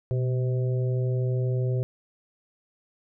harmonic tone with a mistuned harmonic, 128.1 Hz, C3, 36 cents flat, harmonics 1 / 3 / 4 / 5, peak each -23 / -33 / -36 / -43 dBFS, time 0.11-1.83 s, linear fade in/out 0 ms, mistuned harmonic 1, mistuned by -56 cents, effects none

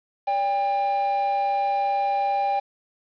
triangle tone pair together, 573.9 / 799 Hz, D5 / G5, -40 / +33 cents, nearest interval tritone, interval 573 cents, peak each -28 / -19 dBFS, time 0.27-2.6 s, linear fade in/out 10 ms, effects resampled to 11025 Hz + 8-bit

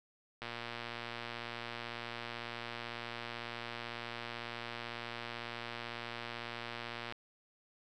click train, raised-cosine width 0.3 ms, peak -25 dBFS, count 792, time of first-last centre 0.42-7.123 s, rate 118 Hz, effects none

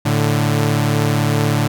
sawtooth tone pair together, 110.7 / 146.74 Hz, A2 / D3, +11 / -1 cents, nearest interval perfect fourth, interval 488 cents, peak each -13 dBFS, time 0.05-1.68 s, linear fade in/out 10 ms, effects none

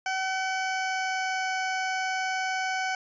20% pulse tone with pitch glide, 759 to 753.3 Hz, F#5 to F#5, +44 to +31 cents, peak -22 dBFS, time 0.06-2.95 s, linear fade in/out 2 ms, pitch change -13 cents, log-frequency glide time 0.19-1.5 s, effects resampled to 16000 Hz

